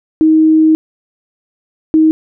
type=tone pair in turn; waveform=sine; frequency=315.3 / 315.3 Hz; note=D#4 / D#4; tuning=+23 / +23 cents; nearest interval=unison; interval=0 cents; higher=neither; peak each=-5 dBFS; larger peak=neither; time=0.21-0.75 / 1.94-2.11 s; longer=first; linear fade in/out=0 ms; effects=none